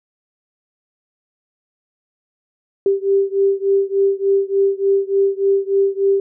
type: beating tone pair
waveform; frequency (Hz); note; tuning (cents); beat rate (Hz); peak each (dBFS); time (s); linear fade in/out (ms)
sine; 392 / 395.4; G4 / G4; 0 / +15; 3.4; -16 / -17; 2.86-6.2; 2
effects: none